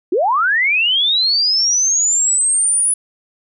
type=linear sweep; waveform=sine; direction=up; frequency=314.4 to 9956 Hz; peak=-12 dBFS; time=0.12-2.94 s; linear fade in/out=5 ms; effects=none